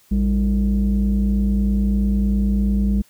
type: tone pair together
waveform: sine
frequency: 56.94 / 200 Hz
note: A#1 / G3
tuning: -40 / +35 cents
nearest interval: octave + minor seventh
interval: 2175 cents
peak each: -16 dBFS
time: 0.11-3.02 s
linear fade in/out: 10 ms
effects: tanh soft clip ceiling -12 dBFS + white hiss -55 dBFS RMS until 3.09 s